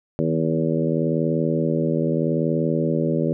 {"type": "harmonic tone with a mistuned harmonic", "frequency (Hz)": 80.8, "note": "E2", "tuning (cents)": -34, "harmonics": [2, 3, 4, 5, 6, 7], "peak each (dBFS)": [-23, -25, -26, -27, -28, -28], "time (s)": [0.19, 3.33], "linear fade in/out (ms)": 0, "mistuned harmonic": 2, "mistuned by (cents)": -43, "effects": []}